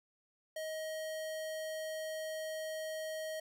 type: tone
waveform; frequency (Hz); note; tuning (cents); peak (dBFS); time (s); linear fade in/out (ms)
square; 630; D#5; +21; -39; 0.56-3.4; 5
effects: none